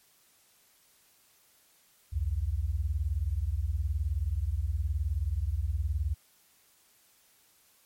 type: beating tone pair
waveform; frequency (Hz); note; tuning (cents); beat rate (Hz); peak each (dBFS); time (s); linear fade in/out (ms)
sine; 64.6 / 83.6; C2 / E2; -21 / +25; 19; -30; 2.12-6.15; 20
effects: white hiss -64 dBFS RMS until 7.85 s + MP3 64 kbps